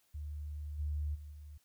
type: tone with level steps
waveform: sine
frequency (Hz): 74.4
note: D2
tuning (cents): +23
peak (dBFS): -39 / -33 / -45 / -47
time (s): 0.14-1.58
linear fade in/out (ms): 10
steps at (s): 0.78 / 1.14 / 1.31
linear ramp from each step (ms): 20
effects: white hiss -73 dBFS RMS until 1.64 s